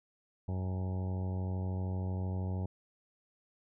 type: harmonic tone with a mistuned harmonic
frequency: 92.9 Hz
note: F#2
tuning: 7 cents sharp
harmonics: 1 / 2 / 3 / 4 / 5 / 6 / 7 / 8 / 9 / 10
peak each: -33 / -40 / -49 / -49 / -51 / -53 / -53 / -57 / -53 / -59 dBFS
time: 0.48-2.66 s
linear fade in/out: 5 ms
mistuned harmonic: 8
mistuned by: +69 cents
effects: none